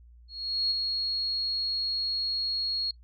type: tone with ADSR envelope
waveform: sine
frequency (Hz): 4307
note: C8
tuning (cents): +49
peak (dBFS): -23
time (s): 0.28-2.91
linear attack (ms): 430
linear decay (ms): 12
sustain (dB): -4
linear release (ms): 4
effects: noise-tail reverb RT60 0.1 s tail -20 dB re dry + added 59 Hz sine -50 dBFS peak until 3.03 s